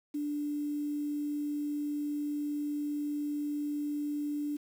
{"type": "tone with quantisation", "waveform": "sine", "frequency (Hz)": 293.7, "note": "D4", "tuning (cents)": 0, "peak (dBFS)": -31, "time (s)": [0.14, 4.57], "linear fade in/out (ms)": 10, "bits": 9, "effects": []}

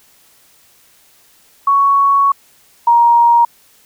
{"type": "tone pair in turn", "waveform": "sine", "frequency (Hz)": [1114, 941.4], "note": ["C#6", "A#5"], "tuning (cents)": [8, 17], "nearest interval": "minor third", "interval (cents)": 291, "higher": "first", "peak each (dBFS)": [-8, -6], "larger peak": "second", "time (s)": [[1.67, 2.32], [2.87, 3.45]], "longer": "first", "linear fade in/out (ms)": 5, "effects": ["white hiss -50 dBFS RMS until 3.85 s"]}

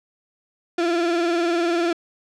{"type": "tone with vibrato", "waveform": "35% pulse", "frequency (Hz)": 341.4, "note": "F4", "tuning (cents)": -39, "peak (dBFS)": -17, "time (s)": [0.78, 1.93], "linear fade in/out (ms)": 5, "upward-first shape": "sine", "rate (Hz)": 20, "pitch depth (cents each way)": 59, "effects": ["low-pass 5000 Hz 12 dB/octave"]}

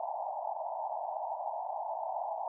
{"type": "band-pass noise", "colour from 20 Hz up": "pink", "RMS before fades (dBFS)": -37, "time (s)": [0, 2.48], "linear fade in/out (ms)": 2, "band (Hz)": [630, 930], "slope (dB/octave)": 96, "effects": []}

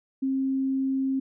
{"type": "tone", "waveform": "sine", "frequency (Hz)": 267.1, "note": "C4", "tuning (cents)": 36, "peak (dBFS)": -23, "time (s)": [0.22, 1.2], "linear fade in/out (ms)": 10, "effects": []}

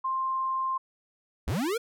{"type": "tone", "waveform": "sine", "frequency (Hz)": 1053, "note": "C6", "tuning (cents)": 11, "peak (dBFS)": -26, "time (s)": [0.04, 0.78], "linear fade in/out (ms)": 10}
{"type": "linear sweep", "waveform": "square", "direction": "up", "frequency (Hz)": [46.25, 490], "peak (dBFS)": -27, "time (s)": [1.47, 1.78], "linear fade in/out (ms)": 10}
{"effects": []}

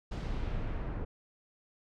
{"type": "noise with low-pass filter sweep", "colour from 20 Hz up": "brown", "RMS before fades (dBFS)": -35, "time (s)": [0.11, 1.05], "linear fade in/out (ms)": 10, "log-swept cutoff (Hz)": [5900, 1400], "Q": 0.96, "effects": []}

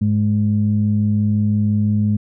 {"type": "tone pair together", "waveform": "sine", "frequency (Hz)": [104.15, 210], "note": ["G#2", "G#3"], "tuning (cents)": [5, 19], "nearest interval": "octave", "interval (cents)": 1214, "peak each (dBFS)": -16, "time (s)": [0.01, 2.17], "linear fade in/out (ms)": 10, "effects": ["tanh soft clip ceiling -6 dBFS"]}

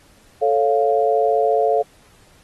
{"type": "chord", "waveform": "sine", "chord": "A augmented", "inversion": "none", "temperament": "equal", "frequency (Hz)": [440, 554.4, 698.5], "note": ["A4", "C#5", "E#5"], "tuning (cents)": [0, 0, 0], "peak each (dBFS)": [-18, -20, -18], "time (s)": [0.41, 1.83], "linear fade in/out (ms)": 20, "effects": ["pink hiss -53 dBFS RMS until 2.43 s", "AAC 32 kbps"]}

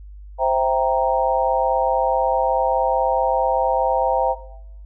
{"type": "chord", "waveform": "sine", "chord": "C dominant seventh", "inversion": "none", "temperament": "equal", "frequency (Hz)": [523.3, 659.3, 784, 932.3], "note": ["C5", "E5", "G5", "Bb5"], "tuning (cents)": [0, 0, 0, 0], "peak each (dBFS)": -21, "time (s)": [0.38, 4.36], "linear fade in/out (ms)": 50, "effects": ["noise-tail reverb RT60 0.8 s tail -17 dB re dry", "added 50 Hz sine -36 dBFS peak until 4.85 s"]}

